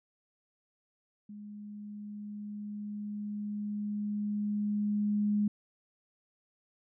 sine tone with level ramp, 207.7 Hz, G#3, in tune, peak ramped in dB -43 to -25 dBFS, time 1.29-5.48 s, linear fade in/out 5 ms, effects none

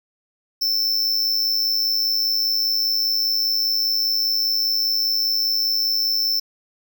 square tone with amplitude modulation, 5330 Hz, E8, 18 cents sharp, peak -16 dBFS, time 0.61-6.4 s, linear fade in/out 10 ms, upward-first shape sine, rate 105 Hz, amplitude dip 55%, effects none

